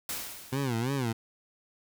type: noise with exponential decay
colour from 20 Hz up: white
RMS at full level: -33 dBFS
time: 0.09-1.06 s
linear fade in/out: 2 ms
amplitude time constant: 210 ms
type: tone with vibrato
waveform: 20% pulse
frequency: 126.1 Hz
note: B2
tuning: 36 cents sharp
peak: -23 dBFS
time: 0.52-1.13 s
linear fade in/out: 10 ms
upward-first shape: sine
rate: 3 Hz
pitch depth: 190 cents each way
effects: none